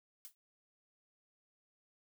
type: noise with exponential decay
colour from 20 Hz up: blue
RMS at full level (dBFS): -45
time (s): 0.25-0.35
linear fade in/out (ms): 0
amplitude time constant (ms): 21
effects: none